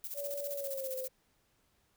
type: noise with tremolo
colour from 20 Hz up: violet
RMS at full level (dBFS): -40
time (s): 0.04-1.08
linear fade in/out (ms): 2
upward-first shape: square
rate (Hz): 15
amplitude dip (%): 65
type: tone with pitch glide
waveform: sine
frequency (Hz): 569 to 518.8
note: C#5 to C5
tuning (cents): +45 to -15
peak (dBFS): -37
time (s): 0.14-1.09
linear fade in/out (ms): 50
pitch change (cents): -160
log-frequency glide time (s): 0.53-0.96
effects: pink hiss -73 dBFS RMS until 1.96 s